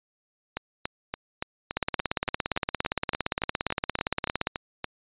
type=two click trains; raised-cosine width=0.3 ms; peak=-13 / -9 dBFS; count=16 / 48; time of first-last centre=0.57-4.844 / 1.77-4.471 s; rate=3.51 / 17.4 Hz; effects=resampled to 8000 Hz